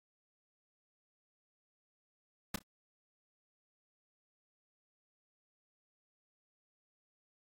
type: noise with echo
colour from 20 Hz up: pink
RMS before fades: -35 dBFS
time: 2.54-2.56 s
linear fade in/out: 5 ms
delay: 31 ms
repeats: 2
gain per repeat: -14 dB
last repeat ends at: 2.622 s
effects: AAC 48 kbps